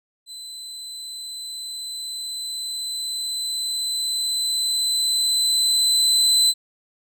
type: tone with level ramp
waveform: 30% pulse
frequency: 4031 Hz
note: B7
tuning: 35 cents sharp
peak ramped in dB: -32 to -11 dBFS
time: 0.26-6.54 s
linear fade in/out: 50 ms
effects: none